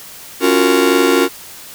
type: chord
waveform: 45% pulse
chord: Gb major seventh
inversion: second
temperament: just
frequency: 277.5 / 346.9 / 370 / 462.5 Hz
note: Db4 / F4 / Gb4 / Bb4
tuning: +2 / -12 / 0 / -14 cents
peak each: -16 dBFS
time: 0.4-1.29 s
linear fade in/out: 50 ms
effects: white hiss -35 dBFS RMS until 1.74 s